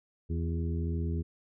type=harmonic tone with a mistuned harmonic; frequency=82.8 Hz; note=E2; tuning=8 cents sharp; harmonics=1 / 2 / 3 / 4 / 5; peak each=-30 / -36 / -40 / -42 / -44 dBFS; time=0.29-1.23 s; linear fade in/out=20 ms; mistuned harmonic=4; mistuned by=+44 cents; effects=none